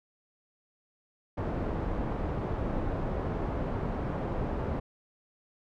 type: low-pass noise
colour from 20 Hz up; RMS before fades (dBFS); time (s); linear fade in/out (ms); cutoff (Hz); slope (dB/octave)
pink; -32; 1.37-4.8; 10; 850; 12
effects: none